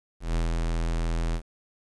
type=tone with ADSR envelope; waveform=square; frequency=41.53 Hz; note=E1; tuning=14 cents sharp; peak=-23 dBFS; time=0.2-1.42 s; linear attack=150 ms; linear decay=130 ms; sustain=-2 dB; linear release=74 ms; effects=resampled to 22050 Hz + 9-bit